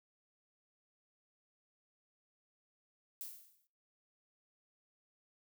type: noise with exponential decay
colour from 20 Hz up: violet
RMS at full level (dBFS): -42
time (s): 3.21-3.67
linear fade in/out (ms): 0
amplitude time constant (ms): 100
effects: noise-tail reverb RT60 0.5 s tail -22 dB re dry